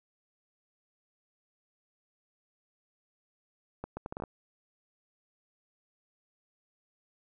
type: accelerating click train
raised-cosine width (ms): 1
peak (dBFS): -23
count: 8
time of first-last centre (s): 3.84-4.238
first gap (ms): 130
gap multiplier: 0.7
effects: none